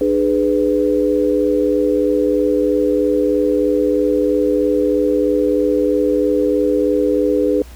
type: chord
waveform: sine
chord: G# diminished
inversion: second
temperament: just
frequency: 299 / 415.3 / 498.4 Hz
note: D4 / G#4 / B4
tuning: +31 / 0 / +16 cents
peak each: -17 dBFS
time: 0.01-7.62 s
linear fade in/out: 2 ms
effects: added 60 Hz sine -35 dBFS peak until 7.75 s + pink hiss -44 dBFS RMS until 7.75 s